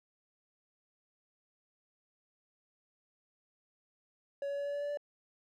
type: tone with pitch steps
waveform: triangle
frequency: 562 / 565.3 / 568.5 / 571.8 / 575.1 / 578.5 / 581.8 Hz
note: C#5 / C#5 / C#5 / D5 / D5 / D5 / D5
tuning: +24 / +34 / +44 / -46 / -36 / -26 / -16 cents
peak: -32 dBFS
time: 4.42-4.973 s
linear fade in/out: 2 ms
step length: 79 ms
effects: none